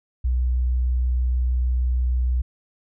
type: tone with vibrato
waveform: sine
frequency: 62.1 Hz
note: B1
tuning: 10 cents sharp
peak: -18 dBFS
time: 0.24-2.42 s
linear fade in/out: 10 ms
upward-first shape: triangle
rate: 6.4 Hz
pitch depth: 8 cents each way
effects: none